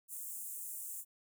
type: high-pass noise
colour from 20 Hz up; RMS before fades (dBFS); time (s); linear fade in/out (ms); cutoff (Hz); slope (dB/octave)
pink; -44; 0.08-1.05; 50; 7500; 48
effects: none